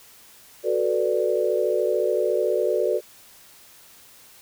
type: chord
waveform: sine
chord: B minor seventh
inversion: second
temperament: equal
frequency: 370 / 440 / 493.9 / 587.3 Hz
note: F#4 / A4 / B4 / D5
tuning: 0 / 0 / 0 / 0 cents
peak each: -25 dBFS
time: 0.63-3.01 s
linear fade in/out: 50 ms
effects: white hiss -50 dBFS RMS until 4.41 s

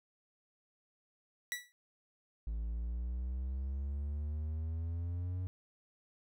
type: tone with exponential decay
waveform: sawtooth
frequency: 1952 Hz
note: B6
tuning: 21 cents flat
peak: -29 dBFS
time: 1.52-1.72 s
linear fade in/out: 0 ms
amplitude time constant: 42 ms
type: exponential sweep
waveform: triangle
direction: up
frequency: 54.3 to 92.5 Hz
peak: -33 dBFS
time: 2.47-5.47 s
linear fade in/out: 0 ms
effects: none

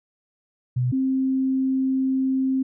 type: tone pair in turn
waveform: sine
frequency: 125 / 263.9 Hz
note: B2 / C4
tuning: +21 / +15 cents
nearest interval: octave + minor second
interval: 1294 cents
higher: second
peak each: -19 dBFS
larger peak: neither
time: 0.76-0.92 / 0.92-2.63 s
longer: second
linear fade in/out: 10 ms
effects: none

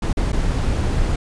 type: noise with dropouts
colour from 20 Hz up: brown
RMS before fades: -19 dBFS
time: 0.02-1.16 s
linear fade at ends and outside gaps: 5 ms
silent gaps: 0.13-0.17 / 0.32-0.328 s
effects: resampled to 22050 Hz

